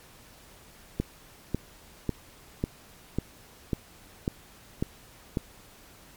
click train, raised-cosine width 3 ms, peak -13 dBFS, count 9, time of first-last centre 1-5.372 s, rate 1.83 Hz, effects pink hiss -53 dBFS RMS until 6.16 s + MP3 96 kbps

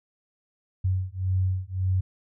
sine beating tone pair, 92.5 / 94.3 Hz, F#2 / F#2, 0 / +33 cents, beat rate 1.8 Hz, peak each -26 dBFS, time 0.84-2.01 s, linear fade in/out 10 ms, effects none

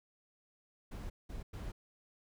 brown noise bursts at uneven times, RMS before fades -43 dBFS, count 3, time 0.91-1.1 / 1.29-1.43 / 1.53-1.72 s, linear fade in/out 10 ms, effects none

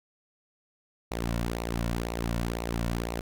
sawtooth tone with flanger, 57.9 Hz, A#1, 11 cents flat, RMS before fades -31 dBFS, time 1.11-3.21 s, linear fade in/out 5 ms, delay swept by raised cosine 0.6 to 2.5 ms, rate 2 Hz, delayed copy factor -0.65, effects none

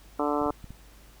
harmonic tone, 146.83 Hz, D3, in tune, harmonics 2 / 3 / 4 / 5 / 6 / 7 / 8 / 9, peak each -29 / -31 / -32 / -33 / -34 / -34 / -35 / -36 dBFS, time 0.19-0.51 s, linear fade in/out 5 ms
clicks, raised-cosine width 5 ms, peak -30 dBFS, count 5, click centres 0.416 / 0.462 / 0.507 / 0.643 / 0.706 s
effects added 50 Hz sine -51 dBFS peak until 1.2 s + pink hiss -56 dBFS RMS until 1.2 s

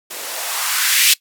violet noise with band-pass filter sweep, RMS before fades -18 dBFS, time 0.1-1.14 s, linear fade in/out 10 ms, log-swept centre 340 to 2900 Hz, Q 1.8, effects noise-tail reverb RT60 0.1 s tail -20 dB re dry

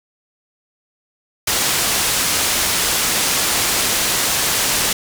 white low-pass noise, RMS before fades -18 dBFS, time 1.47-4.93 s, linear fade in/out 5 ms, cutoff 10000 Hz, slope 12 dB/octave, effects none

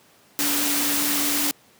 sine tone in noise, 288.9 Hz, D4, 28 cents flat, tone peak -28 dBFS, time 0.39-1.51 s, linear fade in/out 0 ms, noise white, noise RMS -23 dBFS, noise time 0.39-1.51 s, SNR -8 dB, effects pink hiss -55 dBFS RMS until 1.79 s + high-pass 150 Hz 12 dB/octave

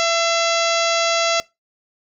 harmonic tone with a mistuned harmonic, 670 Hz, E5, 28 cents sharp, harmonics 1 / 2 / 3 / 4 / 5 / 6 / 7 / 8 / 9 / 10, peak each -20 / -23 / -25 / -26 / -27 / -28 / -28 / -29 / -30 / -30 dBFS, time 0-1.4 s, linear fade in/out 0 ms, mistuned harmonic 3, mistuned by +31 cents, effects noise-tail reverb RT60 0.2 s tail -21 dB re dry

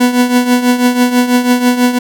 40% pulse tone with tremolo, 246.9 Hz, B3, in tune, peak -4 dBFS, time 0-1.99 s, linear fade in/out 10 ms, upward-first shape triangle, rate 6.1 Hz, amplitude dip 75%, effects none

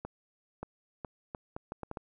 accelerating click train, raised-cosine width 1 ms, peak -24 dBFS, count 9, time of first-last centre 0.05-1.972 s, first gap 580 ms, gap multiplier 0.72, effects none

